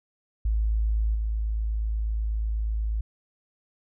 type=tone with level steps; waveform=sine; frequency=54.1 Hz; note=A1; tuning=29 cents flat; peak=-21 / -24 dBFS; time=0.45-3.01 s; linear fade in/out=5 ms; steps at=1.14 s; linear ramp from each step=20 ms; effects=none